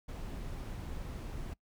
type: noise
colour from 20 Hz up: brown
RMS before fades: -41 dBFS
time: 0.08-1.54 s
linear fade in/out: 10 ms
effects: noise-tail reverb RT60 0.1 s tail -23 dB re dry